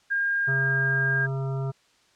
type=tone; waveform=sine; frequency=1613 Hz; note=G6; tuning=49 cents sharp; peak=-22 dBFS; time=0.1-1.27 s; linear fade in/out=20 ms
type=harmonic tone; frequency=134.8 Hz; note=C#3; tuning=48 cents flat; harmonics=1 / 3 / 5 / 7 / 9 / 10; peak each=-26 / -36 / -40 / -45 / -47 / -46 dBFS; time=0.47-1.72 s; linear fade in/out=20 ms
effects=white hiss -62 dBFS RMS until 2.15 s + low-pass 6000 Hz 12 dB/octave